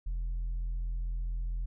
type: tone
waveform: sine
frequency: 42.25 Hz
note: E1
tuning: 43 cents sharp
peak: -28 dBFS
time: 0.06-1.66 s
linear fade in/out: 10 ms
effects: tanh soft clip ceiling -30 dBFS